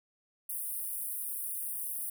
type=high-pass noise; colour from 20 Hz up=pink; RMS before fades=-37 dBFS; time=0.49-2.1 s; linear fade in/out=5 ms; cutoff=9100 Hz; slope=96 dB/octave; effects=none

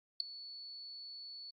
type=tone with ADSR envelope; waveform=sine; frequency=4435 Hz; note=C#8; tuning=in tune; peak=-24 dBFS; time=0.2-1.51 s; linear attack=3 ms; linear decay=5 ms; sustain=-22 dB; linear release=11 ms; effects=tanh soft clip ceiling -23 dBFS + AAC 32 kbps

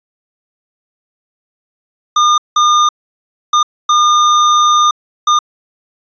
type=tone bursts at uneven times; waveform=square; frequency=1212 Hz; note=D#6; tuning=46 cents flat; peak=-8 dBFS; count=5; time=2.16-2.38 / 2.56-2.89 / 3.53-3.63 / 3.89-4.91 / 5.27-5.39 s; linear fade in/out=5 ms; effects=resampled to 16000 Hz

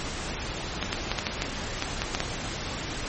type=clicks; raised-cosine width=0.2 ms; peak=-8 dBFS; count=10; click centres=0.827 / 0.929 / 1.116 / 1.188 / 1.268 / 1.421 / 1.824 / 2.019 / 2.149 / 2.204 s; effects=pink hiss -33 dBFS RMS until 3.08 s + MP3 32 kbps

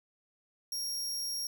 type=tone; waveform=sawtooth; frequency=5588 Hz; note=F8; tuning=in tune; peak=-31 dBFS; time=0.72-1.47 s; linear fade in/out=2 ms; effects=none

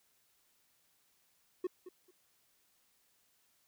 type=tone with echo; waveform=triangle; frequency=364.6 Hz; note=F#4; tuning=25 cents flat; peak=-30 dBFS; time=1.64-1.67 s; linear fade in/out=5 ms; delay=220 ms; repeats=2; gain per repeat=-14 dB; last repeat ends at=2.11 s; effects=white hiss -73 dBFS RMS until 3.67 s

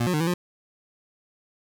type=tone with pitch steps; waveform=25% pulse; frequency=119.4 / 180.9 / 151.5 / 165.9 / 177.7 Hz; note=A#2 / F#3 / D#3 / E3 / F3; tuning=+42 / -39 / -46 / +11 / +30 cents; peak=-18 dBFS; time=0-0.34 s; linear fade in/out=5 ms; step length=68 ms; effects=none

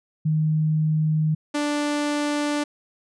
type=tone pair in turn; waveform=sine / sawtooth; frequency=155.56 / 293.7 Hz; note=D#3 / D4; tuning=0 / 0 cents; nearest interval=major seventh; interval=1100 cents; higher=second; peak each=-18 dBFS; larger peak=neither; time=0.25-1.35 / 1.54-2.64 s; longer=neither; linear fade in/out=10 ms; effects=resampled to 22050 Hz

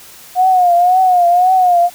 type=tone with vibrato; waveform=sine; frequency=722 Hz; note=F#5; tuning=43 cents flat; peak=-7 dBFS; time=0.35-1.9 s; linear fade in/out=50 ms; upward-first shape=triangle; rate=1.9 Hz; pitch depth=86 cents each way; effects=white hiss -38 dBFS RMS until 1.94 s

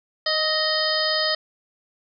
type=harmonic tone with a mistuned harmonic; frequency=621 Hz; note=D#5; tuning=3 cents flat; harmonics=1 / 2 / 3 / 5 / 6 / 7 / 8; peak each=-26 / -30 / -27 / -30 / -32 / -27 / -25 dBFS; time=0.26-1.35 s; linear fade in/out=5 ms; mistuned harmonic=2; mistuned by=+28 cents; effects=none

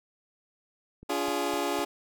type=click train; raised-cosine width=3 ms; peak=-34 dBFS; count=4; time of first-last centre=1.03-1.791 s; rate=3.94 Hz
type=chord; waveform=20% pulse; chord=D diminished; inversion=none; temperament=equal with one note detuned; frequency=287.5 / 349.2 / 415.3 Hz; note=D4 / F4 / Ab4; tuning=-37 / 0 / 0 cents; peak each=-27 dBFS; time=1.09-1.85 s; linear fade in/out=10 ms
effects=none

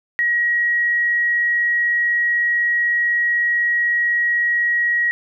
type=tone; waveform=sine; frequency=1902 Hz; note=A#6; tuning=34 cents sharp; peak=-15 dBFS; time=0.19-5.11 s; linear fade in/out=0 ms; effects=none

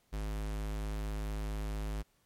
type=tone; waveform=square; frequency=52.2 Hz; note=G#1; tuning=10 cents sharp; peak=-35 dBFS; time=0.12-2.03 s; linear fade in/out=20 ms; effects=pink hiss -72 dBFS RMS until 2.25 s + MP3 64 kbps

